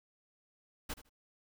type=noise with echo; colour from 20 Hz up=pink; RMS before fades=-39 dBFS; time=0.89-0.94 s; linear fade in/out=10 ms; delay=78 ms; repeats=2; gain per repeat=-15 dB; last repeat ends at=1.096 s; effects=none